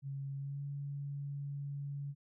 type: tone with pitch glide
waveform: sine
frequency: 138 to 141.63 Hz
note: C#3 to C#3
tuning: -7 to +38 cents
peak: -38 dBFS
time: 0.02-2.15 s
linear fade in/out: 50 ms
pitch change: +45 cents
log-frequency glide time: 0.36-0.62 s
effects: none